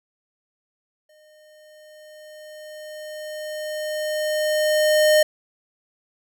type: tone with exponential growth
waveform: square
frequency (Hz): 612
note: D#5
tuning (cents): -29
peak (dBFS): -13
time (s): 1.09-5.23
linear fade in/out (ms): 5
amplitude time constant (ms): 900
effects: none